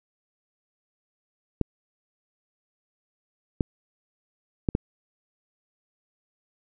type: clicks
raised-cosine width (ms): 3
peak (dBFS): -9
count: 4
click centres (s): 1.613 / 3.608 / 4.688 / 4.751
effects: none